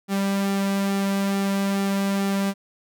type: tone with flanger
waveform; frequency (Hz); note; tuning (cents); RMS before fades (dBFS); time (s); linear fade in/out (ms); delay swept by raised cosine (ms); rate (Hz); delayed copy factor
sawtooth; 197.1; G3; +10; -23; 0.08-2.54; 50; 1.9 to 2.88; 2.3; -0.5
effects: none